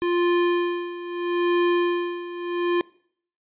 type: tone with tremolo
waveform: square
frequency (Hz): 349.2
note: F4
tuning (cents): 0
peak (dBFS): -18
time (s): 0.02-2.81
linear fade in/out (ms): 0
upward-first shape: sine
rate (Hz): 0.77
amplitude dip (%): 80
effects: noise-tail reverb RT60 0.6 s tail -23 dB re dry + resampled to 8000 Hz